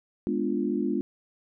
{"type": "chord", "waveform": "sine", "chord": "G# diminished seventh", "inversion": "none", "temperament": "equal", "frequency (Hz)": [207.7, 246.9, 293.7, 349.2], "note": ["G#3", "B3", "D4", "F4"], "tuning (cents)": [0, 0, 0, 0], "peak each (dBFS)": -30, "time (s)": [0.27, 1.01], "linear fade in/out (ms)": 0, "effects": []}